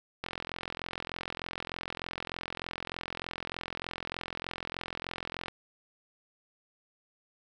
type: click train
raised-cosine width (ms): 0.3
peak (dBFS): -19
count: 228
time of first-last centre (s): 0.24-5.482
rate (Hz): 43.3
effects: none